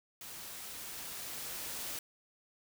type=noise with level ramp; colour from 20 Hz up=white; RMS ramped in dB=-47 to -40 dBFS; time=0.21-1.99 s; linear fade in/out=2 ms; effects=none